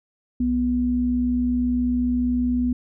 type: tone pair together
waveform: sine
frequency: 61.58 / 246.3 Hz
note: B1 / B3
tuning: -4 / -5 cents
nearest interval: 2 octaves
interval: 2399 cents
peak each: -28 / -19 dBFS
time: 0.4-2.73 s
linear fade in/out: 5 ms
effects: none